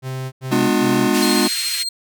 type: tone bursts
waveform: 45% pulse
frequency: 130.81 Hz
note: C3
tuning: in tune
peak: -24 dBFS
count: 3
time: 0.02-1.096 s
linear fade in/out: 50 ms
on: 300 ms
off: 88 ms
type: chord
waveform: square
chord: G# diminished seventh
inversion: none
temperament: just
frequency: 207.7 / 249.2 / 299 / 358.8 Hz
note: G#3 / B3 / D4 / F4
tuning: 0 / +16 / +31 / +47 cents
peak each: -21 dBFS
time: 0.51-1.48 s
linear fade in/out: 10 ms
type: band-pass noise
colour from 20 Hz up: pink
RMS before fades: -26 dBFS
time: 1.13-1.84 s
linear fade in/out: 20 ms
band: 1900 to 14000 Hz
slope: 24 dB/octave
type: tone with tremolo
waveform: 35% pulse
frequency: 4202 Hz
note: C8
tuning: 7 cents sharp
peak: -18 dBFS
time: 1.22-1.89 s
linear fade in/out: 5 ms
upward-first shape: triangle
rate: 14 Hz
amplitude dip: 50%
effects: none